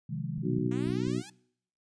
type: chord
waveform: sine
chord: F minor seventh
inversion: second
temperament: equal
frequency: 130.81 / 155.56 / 174.61 / 207.7 Hz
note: C3 / Eb3 / F3 / Ab3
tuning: 0 / 0 / 0 / 0 cents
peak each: -37 / -35 / -39 / -40 dBFS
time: 0.09-0.67 s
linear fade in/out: 10 ms
type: clicks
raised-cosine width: 5 ms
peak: -33 dBFS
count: 5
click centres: 0.38 / 0.584 / 0.87 / 0.901 / 1.075 s
type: harmonic tone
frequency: 61.74 Hz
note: B1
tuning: in tune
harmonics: 2 / 3 / 4 / 5 / 6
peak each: -34 / -34 / -34 / -34 / -34 dBFS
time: 0.42-1.23 s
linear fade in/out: 50 ms
type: exponential sweep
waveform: 5% pulse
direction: up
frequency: 226.8 to 880 Hz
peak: -34 dBFS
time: 0.71-1.3 s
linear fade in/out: 5 ms
effects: noise-tail reverb RT60 0.7 s tail -23 dB re dry + resampled to 22050 Hz